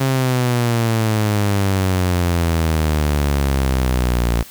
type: exponential sweep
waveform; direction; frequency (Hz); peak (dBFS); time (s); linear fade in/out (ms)
sawtooth; down; 135.4 to 57.1; -11; 0-4.43; 10
effects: white hiss -40 dBFS RMS until 4.5 s